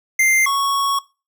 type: tone pair in turn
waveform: square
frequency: 2093 / 1108.7 Hz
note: C7 / C#6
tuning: 0 / 0 cents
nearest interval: major seventh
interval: 1100 cents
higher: first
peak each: -13 / -17 dBFS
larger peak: first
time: 0.19-0.46 / 0.46-0.99 s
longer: second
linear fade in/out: 5 ms
effects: noise-tail reverb RT60 0.3 s tail -20 dB re dry